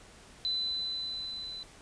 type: tone with level ramp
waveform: sine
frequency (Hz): 4012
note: B7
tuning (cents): +26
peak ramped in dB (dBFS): -28 to -39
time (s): 0.45-1.63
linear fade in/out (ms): 0
effects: pink hiss -54 dBFS RMS until 1.81 s + resampled to 22050 Hz